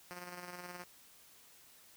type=tone with tremolo; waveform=5% pulse; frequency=177.8 Hz; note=F3; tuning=31 cents sharp; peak=-33 dBFS; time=0.11-0.84 s; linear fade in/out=0 ms; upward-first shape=square; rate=19 Hz; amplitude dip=40%; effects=white hiss -61 dBFS RMS until 1.96 s